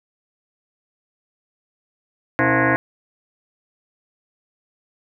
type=tone with frequency modulation; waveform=sine; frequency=667 Hz; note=E5; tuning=20 cents sharp; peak=-14 dBFS; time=2.39-2.76 s; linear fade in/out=0 ms; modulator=198 Hz; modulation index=6.5; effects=none